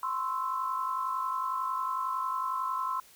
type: tone cluster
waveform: sine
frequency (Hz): 1031 / 1082 / 1316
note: C6 / C#6 / E6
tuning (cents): -26 / -42 / -3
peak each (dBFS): -31 / -37 / -35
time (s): 0.03-3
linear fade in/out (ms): 2
effects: white hiss -57 dBFS RMS until 3.15 s